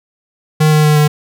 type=tone with pitch steps; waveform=square; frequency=154.3 / 152.79 / 151.3 / 149.82 Hz; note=D#3 / D#3 / D#3 / D3; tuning=-14 / -31 / -48 / +35 cents; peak=-8 dBFS; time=0.6-1.08 s; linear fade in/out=10 ms; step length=120 ms; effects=none